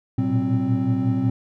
triangle tone cluster, 111.9 / 117.3 / 122.9 / 189 / 262.6 Hz, A2 / A#2 / B2 / F#3 / C4, +30 / +11 / -8 / +37 / +6 cents, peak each -23 / -26 / -24 / -26 / -20 dBFS, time 0.18-1.3 s, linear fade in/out 5 ms, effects none

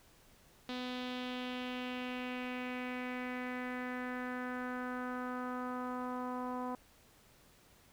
sawtooth tone with low-pass filter sweep, 250.5 Hz, B3, 25 cents sharp, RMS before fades -40 dBFS, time 0.69-6.75 s, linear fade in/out 2 ms, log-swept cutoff 3800 to 1000 Hz, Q 3.1, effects pink hiss -64 dBFS RMS until 7.92 s

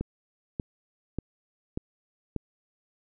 click train, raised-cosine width 3 ms, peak -17 dBFS, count 5, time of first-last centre 0.01-2.363 s, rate 1.7 Hz, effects none

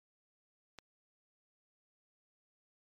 click, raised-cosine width 0.2 ms, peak -30 dBFS, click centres 0.787 s, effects MP3 64 kbps

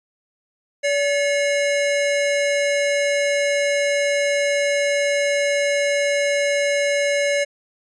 square tone pair together, 572 / 2169 Hz, D5 / C#7, -46 / -38 cents, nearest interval octave + major seventh, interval 2308 cents, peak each -19 / -25 dBFS, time 0.83-7.45 s, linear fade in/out 20 ms, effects resampled to 22050 Hz

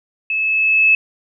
sine tone with level ramp, 2600 Hz, E7, 24 cents flat, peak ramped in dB -17 to -8 dBFS, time 0.3-0.95 s, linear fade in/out 2 ms, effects none

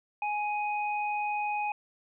sine tone pair together, 834.3 / 2500 Hz, G#5 / D#7, +8 / +8 cents, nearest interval octave + perfect fifth, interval 1900 cents, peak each -29 / -35 dBFS, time 0.22-1.72 s, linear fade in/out 2 ms, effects none

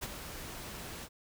pink noise with ADSR envelope, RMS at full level -36 dBFS, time 0.01-1.09 s, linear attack 23 ms, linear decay 34 ms, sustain -8 dB, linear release 53 ms, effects none

